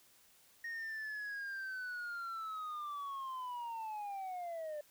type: linear sweep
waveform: sine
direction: down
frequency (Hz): 1864.7 to 587.3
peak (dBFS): -37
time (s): 0.64-4.81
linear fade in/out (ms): 5
effects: tanh soft clip ceiling -39 dBFS + white hiss -66 dBFS RMS until 4.9 s